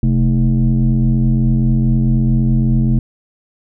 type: tone with frequency modulation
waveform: sine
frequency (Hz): 130.81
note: C3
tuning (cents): 0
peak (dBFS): -9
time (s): 0.03-2.99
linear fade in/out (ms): 2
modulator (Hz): 88.8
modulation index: 1.2
effects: tanh soft clip ceiling -6 dBFS